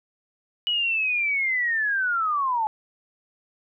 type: linear sweep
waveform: sine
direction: down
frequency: 2948 to 844 Hz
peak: -21 dBFS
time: 0.67-2.67 s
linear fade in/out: 0 ms
effects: none